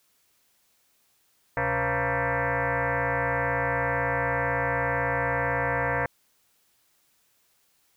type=tone with frequency modulation; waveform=sine; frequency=544 Hz; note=C#5; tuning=33 cents flat; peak=-23 dBFS; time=1.57-6.06 s; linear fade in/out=2 ms; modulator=206 Hz; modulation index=7; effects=white hiss -67 dBFS RMS until 7.96 s